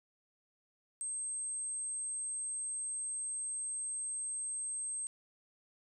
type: tone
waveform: sine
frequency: 8360 Hz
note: C9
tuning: 2 cents flat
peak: -36 dBFS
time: 1.01-5.07 s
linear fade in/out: 0 ms
effects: none